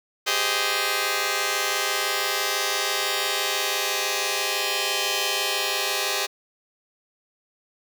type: chord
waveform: 5% pulse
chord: Ab major seventh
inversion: third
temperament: just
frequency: 389.3 / 415.3 / 519.1 / 623 Hz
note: G4 / Ab4 / C5 / Eb5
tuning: -12 / 0 / -14 / +2 cents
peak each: -17 dBFS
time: 0.26-6.27 s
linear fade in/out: 20 ms
effects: none